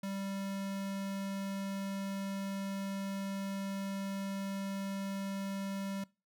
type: tone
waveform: square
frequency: 195.9 Hz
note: G3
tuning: 1 cent flat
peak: -37 dBFS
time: 0.03-6.04 s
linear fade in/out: 5 ms
effects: noise-tail reverb RT60 0.3 s tail -23 dB re dry